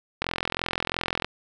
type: click train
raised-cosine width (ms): 0.3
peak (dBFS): -9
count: 45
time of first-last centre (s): 0.22-1.246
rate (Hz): 42.9
effects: none